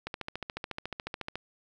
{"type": "click train", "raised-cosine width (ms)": 0.3, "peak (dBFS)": -19, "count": 19, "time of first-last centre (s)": [0.07, 1.356], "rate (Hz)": 14, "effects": []}